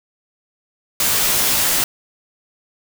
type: noise with comb filter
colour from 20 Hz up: white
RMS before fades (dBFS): -17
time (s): 1-1.84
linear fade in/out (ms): 2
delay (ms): 15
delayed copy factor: -0.95
effects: none